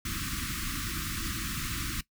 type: band-stop noise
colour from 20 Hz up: pink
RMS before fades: -34 dBFS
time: 0.05-2.01 s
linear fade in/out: 5 ms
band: 340 to 1100 Hz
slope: 96 dB/octave
effects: noise-tail reverb RT60 0.1 s tail -18 dB re dry